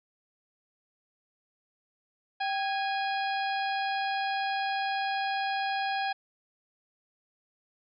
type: harmonic tone with a mistuned harmonic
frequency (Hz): 825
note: G#5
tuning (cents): -12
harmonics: 1 / 2 / 3 / 4 / 5 / 6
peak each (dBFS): -29 / -35 / -39 / -41 / -43 / -45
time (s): 2.4-6.13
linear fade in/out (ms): 10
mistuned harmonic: 1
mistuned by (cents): -95
effects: none